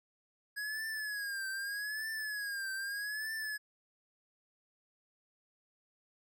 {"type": "tone with vibrato", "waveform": "square", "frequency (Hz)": 1663, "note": "G#6", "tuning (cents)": 2, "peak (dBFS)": -37, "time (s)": [0.56, 3.58], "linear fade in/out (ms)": 20, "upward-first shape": "triangle", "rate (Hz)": 0.81, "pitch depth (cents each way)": 120, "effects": []}